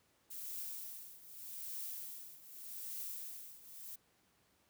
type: noise with tremolo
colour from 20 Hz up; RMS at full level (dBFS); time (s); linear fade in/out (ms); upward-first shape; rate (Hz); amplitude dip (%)
violet; -43; 0.3-3.96; 10; triangle; 0.83; 85
effects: pink hiss -73 dBFS RMS until 4.69 s + high-pass 80 Hz 12 dB/octave